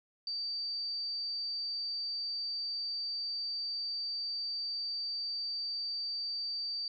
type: tone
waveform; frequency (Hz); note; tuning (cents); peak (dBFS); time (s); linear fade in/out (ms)
sine; 4633; D8; -24; -34; 0.27-6.88; 2
effects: none